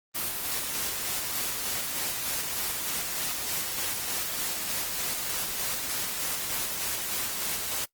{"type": "noise with tremolo", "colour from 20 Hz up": "white", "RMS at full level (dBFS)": -30, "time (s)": [0.14, 7.86], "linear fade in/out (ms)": 20, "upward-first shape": "square", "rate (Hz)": 3.3, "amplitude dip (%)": 25, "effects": ["noise-tail reverb RT60 0.1 s tail -21 dB re dry", "Opus 24 kbps"]}